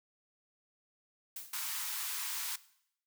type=noise with exponential decay; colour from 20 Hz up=blue; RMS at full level=-40 dBFS; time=1.36-1.7 s; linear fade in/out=5 ms; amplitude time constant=72 ms
type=high-pass noise; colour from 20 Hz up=white; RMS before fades=-38 dBFS; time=1.53-2.56 s; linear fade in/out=5 ms; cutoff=850 Hz; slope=96 dB/octave
effects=noise-tail reverb RT60 0.7 s tail -18 dB re dry